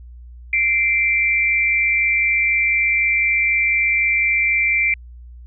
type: tone pair together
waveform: sine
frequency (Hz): 2089 / 2345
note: C7 / D7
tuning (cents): -3 / -3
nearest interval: major second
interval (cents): 200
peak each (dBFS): -19 / -16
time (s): 0.53-4.94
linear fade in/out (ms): 2
effects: added 60 Hz sine -36 dBFS peak until 5.46 s